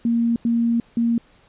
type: tone bursts at uneven times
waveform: sine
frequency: 233.1 Hz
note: A#3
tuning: in tune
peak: -16 dBFS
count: 3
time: 0.05-0.36 / 0.45-0.8 / 0.97-1.18 s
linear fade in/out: 2 ms
effects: pink hiss -55 dBFS RMS until 1.48 s + resampled to 8000 Hz